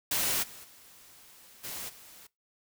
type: noise with level steps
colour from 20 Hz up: white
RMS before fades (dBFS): -29 / -48 / -55 / -39 / -52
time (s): 0.11-2.27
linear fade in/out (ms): 5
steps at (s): 0.42 / 0.63 / 1.63 / 1.88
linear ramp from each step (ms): 20
effects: noise-tail reverb RT60 0.2 s tail -21 dB re dry